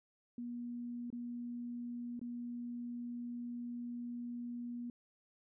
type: tone with dropouts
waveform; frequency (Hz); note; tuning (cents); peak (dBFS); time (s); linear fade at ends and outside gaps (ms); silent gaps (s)
sine; 240.3; B3; -47; -40; 0.38-4.9; 2; 1.103-1.127 / 2.194-2.214
effects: none